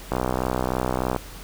click train, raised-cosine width 1 ms, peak -9 dBFS, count 67, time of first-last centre 0.12-1.163 s, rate 63.3 Hz, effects added 45 Hz sine -40 dBFS peak until 1.43 s + pink hiss -42 dBFS RMS until 1.43 s

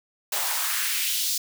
white noise with high-pass filter sweep, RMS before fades -26 dBFS, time 0.32-1.38 s, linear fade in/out 5 ms, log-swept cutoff 600 to 4800 Hz, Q 1.7, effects none

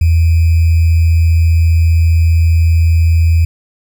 sine tone with sample-and-hold, 82.41 Hz, E2, in tune, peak -6 dBFS, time 0.01-3.45 s, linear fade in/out 5 ms, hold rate 2450 Hz, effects none

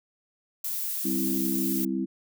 violet noise, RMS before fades -31 dBFS, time 0.64-1.85 s, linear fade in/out 5 ms
sine chord, C major, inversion second, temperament equal, 196 / 261.6 / 329.6 Hz, G3 / C4 / E4, 0 / 0 / 0 cents, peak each -30 dBFS, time 1.04-2.06 s, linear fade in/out 20 ms
effects none

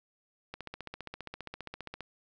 click train, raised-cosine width 0.3 ms, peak -24 dBFS, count 23, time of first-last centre 0.54-2.007 s, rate 15 Hz, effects none

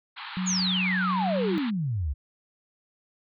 pink band-pass noise, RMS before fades -39 dBFS, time 0.16-1.71 s, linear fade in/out 20 ms, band 820 to 4300 Hz, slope 96 dB/octave
sine tone with pitch glide, 185 to 190.75 Hz, F#3 to G3, 0 to -47 cents, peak -26 dBFS, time 0.37-1.58 s, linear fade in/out 0 ms, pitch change +53 cents, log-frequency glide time 1.08-1.4 s
sine exponential sweep, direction down, 7080 to 63.6 Hz, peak -25 dBFS, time 0.46-2.14 s, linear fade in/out 20 ms
effects none

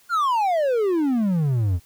triangle exponential sweep, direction down, 1456 to 81.8 Hz, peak -16 dBFS, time 0.09-1.8 s, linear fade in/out 50 ms, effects white hiss -56 dBFS RMS until 1.85 s

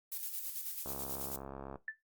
violet noise with tremolo, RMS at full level -39 dBFS, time 0.12-1.36 s, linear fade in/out 0 ms, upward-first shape square, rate 9.2 Hz, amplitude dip 45%
click train, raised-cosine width 1 ms, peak -30 dBFS, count 62, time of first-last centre 0.86-1.757 s, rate 68 Hz
sine tone with exponential decay, 1760 Hz, A6, in tune, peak -33 dBFS, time 1.88-1.97 s, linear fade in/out 2 ms, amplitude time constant 19 ms
effects noise-tail reverb RT60 0.2 s tail -17 dB re dry + Opus 48 kbps

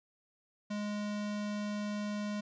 square tone, 207.8 Hz, G#3, 1 cent sharp, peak -35 dBFS, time 0.7-2.41 s, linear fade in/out 10 ms, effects resampled to 16000 Hz

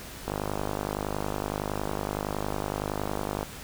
click train, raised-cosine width 1 ms, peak -15 dBFS, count 161, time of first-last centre 0.28-3.43 s, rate 50.8 Hz, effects pink hiss -42 dBFS RMS until 3.63 s

